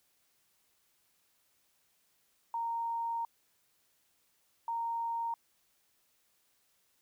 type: tone bursts at uneven times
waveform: sine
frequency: 926 Hz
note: A#5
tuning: 12 cents flat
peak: -32 dBFS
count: 2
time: 2.54-3.25 / 4.68-5.34 s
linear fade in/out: 2 ms
effects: white hiss -73 dBFS RMS until 7.01 s